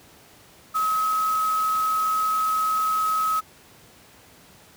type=tone in noise; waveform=sine; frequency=1279 Hz; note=D#6; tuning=47 cents sharp; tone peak=-20 dBFS; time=0.74-3.41 s; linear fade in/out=20 ms; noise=white; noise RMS=-37 dBFS; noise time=0.74-3.41 s; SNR=+14 dB; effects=pink hiss -51 dBFS RMS until 4.76 s + high-pass 80 Hz 12 dB/octave